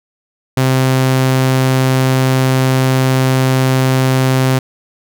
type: tone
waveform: sawtooth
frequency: 130.8 Hz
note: C3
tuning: in tune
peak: -6 dBFS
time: 0.57-4.59 s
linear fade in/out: 5 ms
effects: none